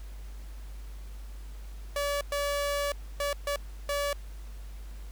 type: tone bursts at uneven times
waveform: sawtooth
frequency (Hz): 573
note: D5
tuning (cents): -43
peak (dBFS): -24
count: 5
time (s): 1.96-2.21 / 2.32-2.92 / 3.2-3.33 / 3.47-3.56 / 3.89-4.13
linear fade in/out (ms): 2
effects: added 50 Hz sine -39 dBFS peak until 5.11 s + pink hiss -56 dBFS RMS until 5.11 s